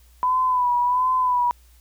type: tone with vibrato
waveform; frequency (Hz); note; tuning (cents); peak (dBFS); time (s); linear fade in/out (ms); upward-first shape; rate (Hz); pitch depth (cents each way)
sine; 996; B5; +14; -17; 0.23-1.51; 0; sine; 1.4; 47
effects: added 60 Hz sine -50 dBFS peak until 1.8 s + white hiss -59 dBFS RMS until 1.8 s